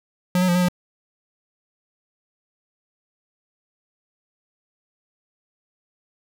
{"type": "tone with pitch steps", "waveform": "square", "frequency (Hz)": [180.2, 183.9, 175.2, 180.5, 178.5], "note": ["F#3", "F#3", "F3", "F#3", "F3"], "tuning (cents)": [-45, -10, 6, -43, 38], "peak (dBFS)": -17, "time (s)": [0.35, 0.685], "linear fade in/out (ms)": 2, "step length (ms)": 67, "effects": []}